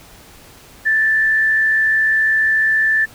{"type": "tone with frequency modulation", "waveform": "sine", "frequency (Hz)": 1760, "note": "A6", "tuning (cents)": 0, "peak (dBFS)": -12, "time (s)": [0.85, 3.06], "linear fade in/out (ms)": 20, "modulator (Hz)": 74.4, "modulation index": 0.34, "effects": ["pink hiss -43 dBFS RMS until 3.14 s"]}